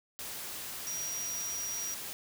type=tone in noise; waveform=sine; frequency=5750 Hz; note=F8; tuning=50 cents sharp; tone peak=-35 dBFS; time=0.87-1.94 s; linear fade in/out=0 ms; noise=white; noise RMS=-41 dBFS; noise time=0.19-2.13 s; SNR=+3 dB; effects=none